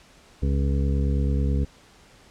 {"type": "harmonic tone", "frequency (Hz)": 69.3, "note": "C#2", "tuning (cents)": 0, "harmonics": [1, 2, 3, 4, 6, 7], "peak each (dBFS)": [-21, -27, -31, -33, -37, -38], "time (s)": [0.42, 1.65], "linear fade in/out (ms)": 10, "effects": ["pink hiss -53 dBFS RMS until 2.3 s", "low-pass 8000 Hz 12 dB/octave"]}